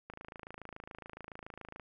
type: click train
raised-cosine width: 0.5 ms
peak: -30 dBFS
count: 47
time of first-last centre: 0.1-1.797 s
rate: 27.1 Hz
effects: none